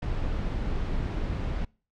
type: noise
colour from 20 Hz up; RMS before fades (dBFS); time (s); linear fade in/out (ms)
brown; -29; 0.02-1.65; 5
effects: noise-tail reverb RT60 0.4 s tail -26 dB re dry + low-pass 4000 Hz 12 dB/octave